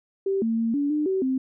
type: tone with pitch steps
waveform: sine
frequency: 389.4 / 226.4 / 228.1 / 286 / 300.5 / 380.9 / 261.6 Hz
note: G4 / A3 / A#3 / D4 / D4 / G4 / C4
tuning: -12 / +50 / -37 / -46 / +40 / -50 / 0 cents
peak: -21 dBFS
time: 0.26-1.38 s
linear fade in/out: 5 ms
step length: 160 ms
effects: none